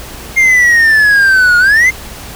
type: exponential two-way sweep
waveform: triangle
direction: down then up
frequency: 2133 to 1425 to 2133 Hz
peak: -3 dBFS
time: 0.36-1.91 s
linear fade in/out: 20 ms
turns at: 1.58 s
effects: added 60 Hz sine -34 dBFS peak until 2.35 s + pink hiss -29 dBFS RMS until 2.35 s